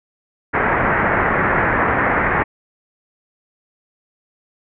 white low-pass noise, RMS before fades -17 dBFS, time 0.53-2.44 s, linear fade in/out 20 ms, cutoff 2000 Hz, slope 48 dB/octave, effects none

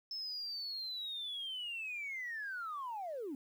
sine linear sweep, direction down, 5274 to 253.2 Hz, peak -38 dBFS, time 0.11-3.35 s, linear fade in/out 2 ms, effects tanh soft clip ceiling -34 dBFS + 11-bit

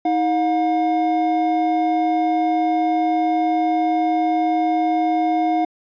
triangle tone pair together, 317.8 / 718.2 Hz, D#4 / F5, +37 / +48 cents, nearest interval octave + major second, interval 1411 cents, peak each -18 / -16 dBFS, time 0.05-5.65 s, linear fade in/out 5 ms, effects resampled to 11025 Hz

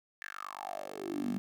10% pulse tone with high-pass filter sweep, 48.98 Hz, G1, 1 cent flat, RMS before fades -39 dBFS, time 0.22-1.38 s, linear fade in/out 0 ms, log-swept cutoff 1800 to 200 Hz, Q 7.8, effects none

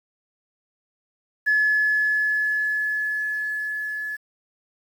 sine tone with level ramp, 1711 Hz, A6, 49 cents flat, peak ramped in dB -15 to -27 dBFS, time 1.46-4.17 s, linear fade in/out 20 ms, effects tanh soft clip ceiling -12 dBFS + 8-bit

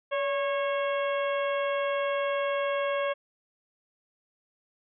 harmonic tone with a mistuned harmonic, 547 Hz, C#5, 23 cents flat, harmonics 1 / 2 / 3 / 4 / 5 / 6, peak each -27 / -33 / -37 / -39 / -41 / -43 dBFS, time 0.11-3.14 s, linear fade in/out 20 ms, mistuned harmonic 1, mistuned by +61 cents, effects none

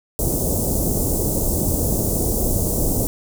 pink band-stop noise, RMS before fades -20 dBFS, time 0.19-3.07 s, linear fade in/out 0 ms, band 610 to 7400 Hz, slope 24 dB/octave, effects none

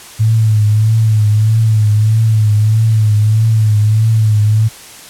sine tone with vibrato, 108.6 Hz, A2, 22 cents flat, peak -7 dBFS, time 0.19-4.69 s, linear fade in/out 20 ms, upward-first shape triangle, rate 1.6 Hz, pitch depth 63 cents each way, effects white hiss -34 dBFS RMS until 5.09 s + low-pass 11000 Hz 12 dB/octave

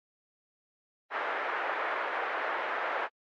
white band-pass noise, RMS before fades -33 dBFS, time 1.1-3.09 s, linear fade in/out 50 ms, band 460 to 1800 Hz, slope 24 dB/octave, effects AAC 48 kbps

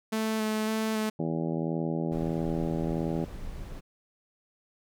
sawtooth tone with vibrato, 218.1 Hz, A3, 15 cents flat, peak -23 dBFS, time 0.12-1.1 s, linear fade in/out 10 ms, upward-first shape square, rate 1.8 Hz, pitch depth 13 cents each way
harmonic tone, 81.5 Hz, E2, 19 cents flat, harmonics 2 / 3 / 4 / 5 / 6 / 7 / 8 / 9 / 10, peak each -31 / -34 / -34 / -37 / -42 / -39 / -46 / -46 / -45 dBFS, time 1.19-3.25 s, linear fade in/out 5 ms
brown noise, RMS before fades -39 dBFS, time 2.11-3.81 s, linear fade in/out 20 ms
effects none

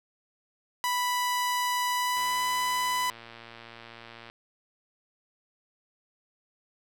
sawtooth tone with pitch glide, 987.8 to 998.1 Hz, B5 to B5, 0 to +18 cents, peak -22 dBFS, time 0.84-3.1 s, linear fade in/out 0 ms, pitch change +18 cents, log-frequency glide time 1.91-2.43 s
click train, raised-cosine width 0.3 ms, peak -29 dBFS, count 248, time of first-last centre 2.17-4.299 s, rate 116 Hz
effects none

